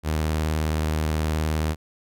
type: tone with vibrato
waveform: sawtooth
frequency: 77.78 Hz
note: D#2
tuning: in tune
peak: -18 dBFS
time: 0.03-1.76 s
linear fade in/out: 50 ms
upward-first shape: sine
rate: 19 Hz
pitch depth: 50 cents each way
effects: none